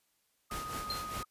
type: tone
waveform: sine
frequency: 1244.5 Hz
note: D#6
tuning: in tune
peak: -39 dBFS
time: 0.5-1.25 s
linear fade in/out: 20 ms
type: noise with tremolo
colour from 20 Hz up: pink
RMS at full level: -40 dBFS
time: 0.51-1.23 s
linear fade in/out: 2 ms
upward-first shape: sine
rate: 4.9 Hz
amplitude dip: 60%
type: tone with exponential decay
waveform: triangle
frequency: 4170 Hz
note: C8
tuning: 7 cents flat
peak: -30 dBFS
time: 0.9-1.08 s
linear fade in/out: 2 ms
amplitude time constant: 39 ms
effects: white hiss -75 dBFS RMS until 1.3 s + resampled to 32000 Hz